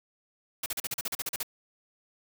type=noise bursts; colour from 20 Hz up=white; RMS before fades=-32 dBFS; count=12; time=0.63-1.431 s; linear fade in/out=5 ms; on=31 ms; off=39 ms; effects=none